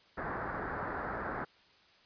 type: low-pass noise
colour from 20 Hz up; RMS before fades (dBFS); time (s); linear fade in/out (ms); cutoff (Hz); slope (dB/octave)
white; -38; 0.17-1.45; 10; 1700; 48
effects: white hiss -63 dBFS RMS until 2.05 s + resampled to 11025 Hz